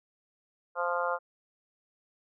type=harmonic tone; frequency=174.61 Hz; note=F3; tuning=in tune; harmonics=3 / 4 / 5 / 6 / 7 / 8; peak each=-32 / -36 / -36 / -35 / -35 / -35 dBFS; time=0.75-1.19 s; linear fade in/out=50 ms; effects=none

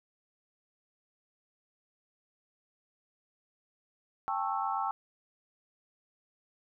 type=chord; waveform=sine; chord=A dominant seventh; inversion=third; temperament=just; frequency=792 / 880 / 1100 / 1320 Hz; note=G5 / A5 / C#6 / E6; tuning=+18 / 0 / -14 / +2 cents; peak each=-34 / -35 / -36 / -36 dBFS; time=4.28-4.91 s; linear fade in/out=0 ms; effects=none

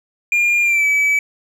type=tone with pitch glide; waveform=triangle; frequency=2408 to 2293 Hz; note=D7 to D7; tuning=+43 to -42 cents; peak=-11 dBFS; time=0.32-1.19 s; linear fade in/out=2 ms; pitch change=-85 cents; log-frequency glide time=0.63-0.86 s; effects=none

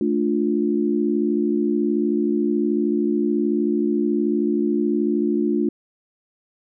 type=chord; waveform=sine; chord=D minor; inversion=second; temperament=just; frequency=220.2 / 293.7 / 352.4 Hz; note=A3 / D4 / F4; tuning=+2 / 0 / +16 cents; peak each=-22 dBFS; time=0.01-5.69 s; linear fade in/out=2 ms; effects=none

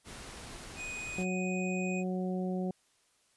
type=noise; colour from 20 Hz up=pink; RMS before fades=-46 dBFS; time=0.04-1.26 s; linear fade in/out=50 ms
type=tone; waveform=square; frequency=2490 Hz; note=D#7; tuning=1 cent sharp; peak=-39 dBFS; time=0.76-2.04 s; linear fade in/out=50 ms
type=harmonic tone; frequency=184.3 Hz; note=F#3; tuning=7 cents flat; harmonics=1 / 2 / 3 / 4; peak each=-32 / -38 / -42 / -44 dBFS; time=1.18-2.71 s; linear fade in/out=2 ms
effects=white hiss -70 dBFS RMS until 3.36 s + resampled to 24000 Hz

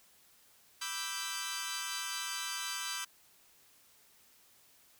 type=chord; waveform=10% pulse; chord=E minor seventh; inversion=second; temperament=equal; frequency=987.8 / 1174.7 / 1318.5 / 1568 Hz; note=B5 / D6 / E6 / G6; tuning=0 / 0 / 0 / 0 cents; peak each=-35 / -35 / -35 / -31 dBFS; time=0.81-3.05 s; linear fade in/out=10 ms; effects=white hiss -64 dBFS RMS until 4.99 s

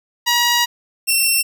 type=tone pair in turn; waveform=10% pulse; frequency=957 / 2707 Hz; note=A#5 / E7; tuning=+45 / +45 cents; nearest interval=octave + tritone; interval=1800 cents; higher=second; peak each=-5 dBFS; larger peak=neither; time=0.26-0.66 / 1.07-1.43 s; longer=first; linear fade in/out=20 ms; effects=none

